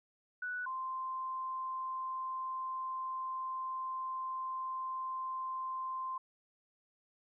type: tone pair in turn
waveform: sine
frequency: 1480 / 1043.2 Hz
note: F#6 / C6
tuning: 0 / -5 cents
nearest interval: tritone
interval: 605 cents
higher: first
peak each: -36 / -36 dBFS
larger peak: neither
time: 0.42-0.66 / 0.66-6.18 s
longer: second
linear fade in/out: 5 ms
effects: none